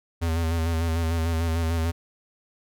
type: tone with vibrato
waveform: square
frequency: 82.41 Hz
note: E2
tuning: in tune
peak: -23 dBFS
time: 0.21-1.92 s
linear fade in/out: 20 ms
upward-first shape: square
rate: 6.7 Hz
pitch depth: 34 cents each way
effects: none